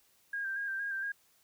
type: tone with vibrato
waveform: sine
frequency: 1600 Hz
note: G6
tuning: 35 cents sharp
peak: -33 dBFS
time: 0.33-1.12 s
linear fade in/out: 5 ms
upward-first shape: square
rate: 4.3 Hz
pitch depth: 31 cents each way
effects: white hiss -68 dBFS RMS until 1.43 s

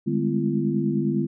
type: tone cluster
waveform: sine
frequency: 149.2 / 201.8 / 211.6 / 254 / 338.6 Hz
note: D3 / G#3 / G#3 / B3 / E4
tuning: +28 / -49 / +33 / +49 / +46 cents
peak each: -27 dBFS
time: 0.06-1.27 s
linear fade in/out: 20 ms
effects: none

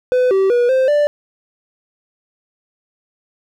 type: tone with pitch steps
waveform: triangle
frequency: 503 / 385.6 / 483.4 / 522 / 588 Hz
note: B4 / G4 / B4 / C5 / D5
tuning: +32 / -28 / -37 / -4 / +2 cents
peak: -9 dBFS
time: 0.12-1.07 s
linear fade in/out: 0 ms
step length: 190 ms
effects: none

